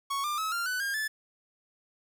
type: tone with pitch steps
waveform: 45% pulse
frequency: 1108.7 / 1195.2 / 1288.4 / 1388.8 / 1497.1 / 1613.9 / 1739.7 Hz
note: C#6 / D6 / E6 / F6 / F#6 / G6 / A6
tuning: 0 / +30 / -40 / -10 / +20 / +50 / -20 cents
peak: -29 dBFS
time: 0.1-1.08 s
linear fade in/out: 10 ms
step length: 140 ms
effects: 10-bit